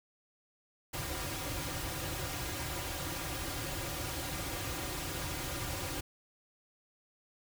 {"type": "noise with comb filter", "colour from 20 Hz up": "pink", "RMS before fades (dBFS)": -38, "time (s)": [0.93, 6.01], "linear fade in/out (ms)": 10, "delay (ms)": 4.6, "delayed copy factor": -0.95, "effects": []}